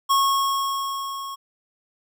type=tone with level ramp; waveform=square; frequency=1095 Hz; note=C#6; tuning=22 cents flat; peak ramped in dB=-16 to -32 dBFS; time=0.09-1.36 s; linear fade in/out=20 ms; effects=none